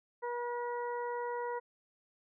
harmonic tone, 481.6 Hz, B4, 44 cents flat, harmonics 1 / 2 / 3 / 4, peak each -37 / -38 / -48 / -49 dBFS, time 0.22-1.6 s, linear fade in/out 20 ms, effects none

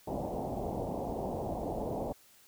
white low-pass noise, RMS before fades -36 dBFS, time 0.07-2.13 s, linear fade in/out 10 ms, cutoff 810 Hz, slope 48 dB/octave, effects white hiss -61 dBFS RMS until 2.47 s

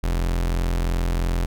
40% pulse tone, 43 Hz, F1, 26 cents flat, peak -19 dBFS, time 0.03-1.46 s, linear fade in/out 10 ms, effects none

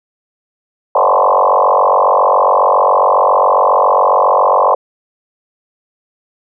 sine tone with frequency modulation, 805 Hz, G5, 46 cents sharp, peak -7 dBFS, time 0.95-4.75 s, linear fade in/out 5 ms, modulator 47.3 Hz, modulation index 6.3, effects none

